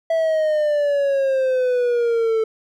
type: exponential sweep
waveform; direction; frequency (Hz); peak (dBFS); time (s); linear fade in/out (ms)
triangle; down; 659.3 to 440; -14; 0.1-2.44; 5
effects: none